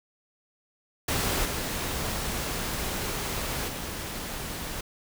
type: noise with level steps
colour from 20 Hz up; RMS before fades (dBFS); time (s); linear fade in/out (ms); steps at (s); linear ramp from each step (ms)
pink; -27 / -31 / -35; 1.08-4.81; 5; 1.45 / 3.68; 2
effects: none